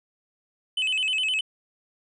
triangle tone with vibrato, 2794 Hz, F7, in tune, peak -21 dBFS, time 0.77-1.41 s, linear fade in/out 5 ms, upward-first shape square, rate 9.7 Hz, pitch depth 140 cents each way, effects resampled to 22050 Hz

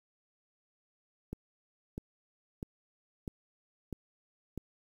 click train, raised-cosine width 3 ms, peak -25 dBFS, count 6, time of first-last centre 1.33-4.577 s, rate 1.54 Hz, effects 9-bit

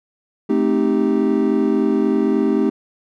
triangle chord, A half-diminished seventh, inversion none, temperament equal with one note detuned, 217.9 / 261.6 / 311.1 / 392 Hz, A3 / C4 / Eb4 / G4, -17 / 0 / 0 / 0 cents, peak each -18 dBFS, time 0.49-2.7 s, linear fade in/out 10 ms, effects none

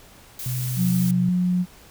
blue noise, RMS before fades -33 dBFS, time 0.39-1.11 s, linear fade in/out 2 ms
sine tone with pitch glide, 126 to 130.07 Hz, B2 to C3, +35 to -10 cents, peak -24 dBFS, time 0.46-1.29 s, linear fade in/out 2 ms, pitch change +55 cents, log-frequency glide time 0.79-1.08 s
sine tone, 180 Hz, F#3, 47 cents flat, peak -18 dBFS, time 0.76-1.66 s, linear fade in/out 50 ms
effects pink hiss -49 dBFS RMS until 1.9 s

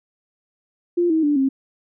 sine tone with pitch steps, 348.3 / 319.4 / 292.9 / 268.6 Hz, F4 / D#4 / D4 / C4, -5 / +45 / -5 / +46 cents, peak -15 dBFS, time 0.97-1.49 s, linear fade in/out 10 ms, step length 130 ms, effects none

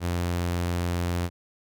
sawtooth tone, 87.31 Hz, F2, in tune, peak -21 dBFS, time 0-1.3 s, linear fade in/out 50 ms, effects none

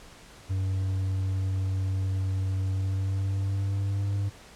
triangle tone with pitch glide, 95.3 to 99.86 Hz, G2 to G2, -48 to +33 cents, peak -23 dBFS, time 0.49-4.3 s, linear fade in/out 20 ms, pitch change +81 cents, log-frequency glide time 2.69-4.13 s, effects pink hiss -50 dBFS RMS until 4.55 s + low-pass 9000 Hz 12 dB/octave

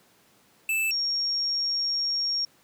square / sine tone pair in turn, 2637 / 5559 Hz, E7 / F8, 0 / -9 cents, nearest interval octave + minor second, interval 1291 cents, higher second, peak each -24 dBFS, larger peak neither, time 0.69-0.91 / 0.91-2.45 s, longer second, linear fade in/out 2 ms, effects pink hiss -60 dBFS RMS until 2.63 s + high-pass 150 Hz 12 dB/octave

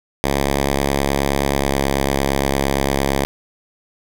5% pulse tone with pitch glide, 69.5 to 68.74 Hz, C#2 to C#2, +5 to -14 cents, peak -5 dBFS, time 0.24-3.25 s, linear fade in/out 0 ms, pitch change -19 cents, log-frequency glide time 1.62-1.76 s, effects none

